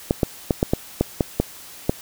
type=clicks; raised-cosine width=2 ms; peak=-3 dBFS; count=9; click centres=0.109 / 0.232 / 0.508 / 0.629 / 0.735 / 1.01 / 1.208 / 1.4 / 1.895 s; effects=white hiss -41 dBFS RMS until 2.01 s